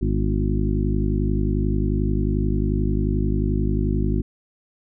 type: harmonic tone with a mistuned harmonic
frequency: 51.3 Hz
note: G#1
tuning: 21 cents flat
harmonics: 1 / 2 / 3 / 4 / 5 / 6 / 7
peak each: -22 / -25 / -27 / -28 / -29 / -30 / -30 dBFS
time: 0.01-4.22 s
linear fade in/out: 10 ms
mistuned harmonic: 5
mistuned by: -58 cents
effects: none